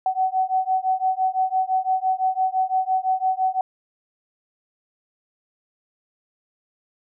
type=beating tone pair; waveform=sine; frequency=750 / 755.9 Hz; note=F#5 / F#5; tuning=+23 / +37 cents; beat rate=5.9 Hz; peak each=-22 dBFS; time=0.06-3.61 s; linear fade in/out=2 ms; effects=none